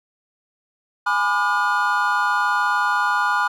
triangle chord, G# diminished seventh, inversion none, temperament just, 830.6 / 996.7 / 1196.1 / 1435.3 Hz, G#5 / B5 / D6 / F6, 0 / +16 / +31 / +47 cents, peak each -23 / -21 / -22 / -19 dBFS, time 1.06-3.48 s, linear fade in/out 10 ms, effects none

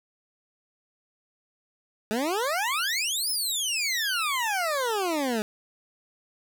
20% pulse exponential two-way sweep, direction up then down, 206.8 to 5300 to 206.8 Hz, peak -20 dBFS, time 2.11-5.42 s, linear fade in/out 0 ms, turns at 3.3 s, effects 10-bit

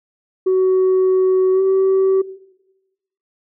sine tone with pitch glide, 374.4 to 382.9 Hz, F#4 to G4, +20 to -41 cents, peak -10 dBFS, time 0.46-2.22 s, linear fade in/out 10 ms, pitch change +39 cents, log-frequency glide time 1.52-1.61 s, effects noise-tail reverb RT60 1.0 s tail -18 dB re dry + tanh soft clip ceiling -10 dBFS

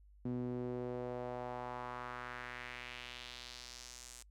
sawtooth tone with band-pass filter sweep, 123.47 Hz, B2, in tune, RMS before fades -44 dBFS, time 0.25-4.23 s, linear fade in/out 5 ms, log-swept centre 250 to 8100 Hz, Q 2, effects noise-tail reverb RT60 0.1 s tail -25 dB re dry + added 50 Hz sine -59 dBFS peak until 4.3 s

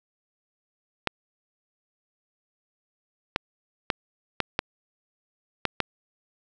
clicks, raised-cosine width 0.3 ms, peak -6 dBFS, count 7, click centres 1.073 / 3.361 / 3.902 / 4.403 / 4.591 / 5.653 / 5.803 s, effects none

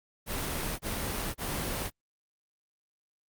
pink noise bursts, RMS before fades -33 dBFS, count 3, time 0.26-1.906 s, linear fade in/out 50 ms, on 530 ms, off 28 ms, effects Opus 32 kbps

